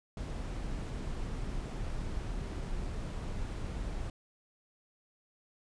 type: noise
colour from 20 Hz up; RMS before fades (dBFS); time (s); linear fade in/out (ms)
brown; -37; 0.17-4.1; 2
effects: resampled to 22050 Hz